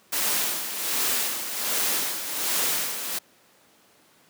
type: noise with tremolo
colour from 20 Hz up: white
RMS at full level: -24 dBFS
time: 0.12-3.19 s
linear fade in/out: 10 ms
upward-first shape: sine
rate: 1.3 Hz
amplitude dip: 60%
effects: pink hiss -58 dBFS RMS until 4.29 s + high-pass 200 Hz 12 dB/octave